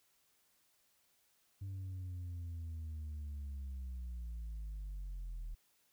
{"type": "linear sweep", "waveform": "sine", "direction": "down", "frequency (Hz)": [98, 38.89], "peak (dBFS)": -38, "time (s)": [1.61, 5.55], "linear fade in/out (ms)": 10, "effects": ["tanh soft clip ceiling -40 dBFS", "white hiss -74 dBFS RMS until 5.92 s"]}